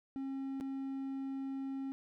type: tone with dropouts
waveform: triangle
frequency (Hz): 270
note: C#4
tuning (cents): -45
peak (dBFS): -35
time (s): 0.16-1.92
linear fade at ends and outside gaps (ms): 0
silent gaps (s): 0.601-0.609
effects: none